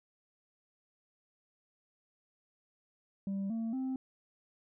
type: tone with pitch steps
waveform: sine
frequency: 196 / 226.4 / 261.6 Hz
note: G3 / A3 / C4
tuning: 0 / +50 / 0 cents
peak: -30 dBFS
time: 3.27-3.96 s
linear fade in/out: 2 ms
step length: 230 ms
effects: tanh soft clip ceiling -32 dBFS